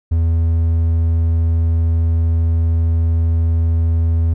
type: tone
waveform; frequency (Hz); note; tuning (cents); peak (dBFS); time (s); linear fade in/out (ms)
triangle; 82.41; E2; 0; -10; 0.11-4.34; 10
effects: none